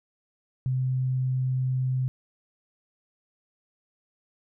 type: tone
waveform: sine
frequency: 129.2 Hz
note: C3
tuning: 21 cents flat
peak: -23 dBFS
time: 0.66-2.08 s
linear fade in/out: 0 ms
effects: none